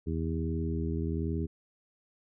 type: harmonic tone with a mistuned harmonic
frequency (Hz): 81.1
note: E2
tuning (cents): -28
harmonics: 1 / 2 / 3 / 4 / 5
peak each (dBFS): -32 / -35 / -37 / -38 / -39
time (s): 0.06-1.47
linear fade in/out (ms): 20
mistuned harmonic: 1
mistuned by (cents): +20
effects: none